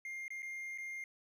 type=tone with dropouts; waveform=triangle; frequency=2115 Hz; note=C7; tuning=18 cents sharp; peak=-39 dBFS; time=0.05-1.04 s; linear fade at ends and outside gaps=2 ms; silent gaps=0.281-0.304 / 0.422-0.428 / 0.777-0.783 s; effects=none